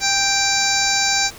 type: harmonic tone with a mistuned harmonic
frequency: 785 Hz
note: G5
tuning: 2 cents sharp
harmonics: 1 / 2 / 3 / 5 / 6 / 7 / 8 / 9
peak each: -24 / -24 / -24 / -24 / -24 / -24 / -24 / -24 dBFS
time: 0-1.31 s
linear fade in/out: 50 ms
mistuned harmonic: 1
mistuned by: +20 cents
effects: pink hiss -39 dBFS RMS until 1.38 s